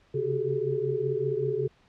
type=tone cluster; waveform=sine; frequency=133.1 / 138.4 / 373.9 / 392.4 / 428 Hz; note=C3 / C#3 / F#4 / G4 / A4; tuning=+30 / -2 / +18 / +2 / -48 cents; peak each=-35 / -36 / -33 / -32 / -28 dBFS; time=0.14-1.68 s; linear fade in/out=10 ms; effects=pink hiss -62 dBFS RMS until 1.88 s + low-pass 4000 Hz 12 dB/octave